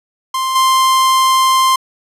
45% pulse tone with level steps, 1048 Hz, C6, 2 cents sharp, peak -15 / -9 dBFS, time 0.34-1.76 s, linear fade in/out 5 ms, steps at 0.55 s, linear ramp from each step 10 ms, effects resampled to 32000 Hz

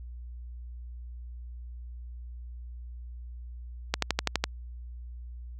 click train, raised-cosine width 0.2 ms, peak -7 dBFS, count 7, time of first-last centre 3.94-4.44 s, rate 12 Hz, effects added 60 Hz sine -39 dBFS peak until 5.59 s

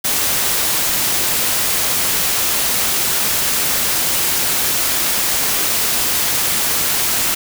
white noise, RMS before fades -17 dBFS, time 0.04-7.35 s, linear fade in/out 10 ms, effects none

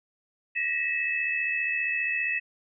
sine tone cluster, 1874 / 1949 / 2606 Hz, A#6 / B6 / E7, +9 / -23 / -20 cents, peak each -32 / -32 / -27 dBFS, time 0.55-2.4 s, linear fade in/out 20 ms, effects none

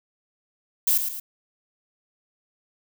violet noise with echo, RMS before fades -20 dBFS, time 0.87-0.98 s, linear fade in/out 5 ms, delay 110 ms, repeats 2, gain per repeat -7 dB, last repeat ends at 1.2 s, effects none

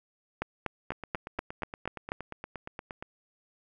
two click trains, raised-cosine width 0.5 ms, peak -23 / -15 dBFS, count 19 / 8, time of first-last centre 0.92-3.025 / 0.42-2.119 s, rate 8.55 / 4.12 Hz, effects none

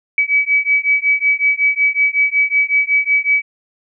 sine beating tone pair, 2280 / 2285.4 Hz, C#7 / D7, +48 / -48 cents, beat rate 5.4 Hz, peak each -15 dBFS, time 0.18-3.42 s, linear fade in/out 2 ms, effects none

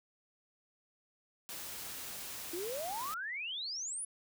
white noise, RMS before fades -44 dBFS, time 1.49-3.14 s, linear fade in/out 0 ms
sine exponential sweep, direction up, 328 to 10430 Hz, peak -37 dBFS, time 2.53-4.05 s, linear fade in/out 5 ms
effects none

